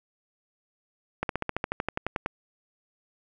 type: slowing click train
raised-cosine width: 0.5 ms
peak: -12 dBFS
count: 14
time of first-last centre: 1.23-2.261 s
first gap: 62 ms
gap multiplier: 1.04
effects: none